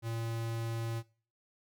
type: tone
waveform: square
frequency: 114.6 Hz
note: A#2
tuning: 29 cents flat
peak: -35 dBFS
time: 0.02-1.03 s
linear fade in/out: 50 ms
effects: noise-tail reverb RT60 0.4 s tail -20 dB re dry